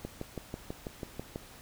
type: click train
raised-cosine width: 2 ms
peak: -23 dBFS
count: 9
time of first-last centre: 0.05-1.359 s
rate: 6.11 Hz
effects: pink hiss -52 dBFS RMS until 1.61 s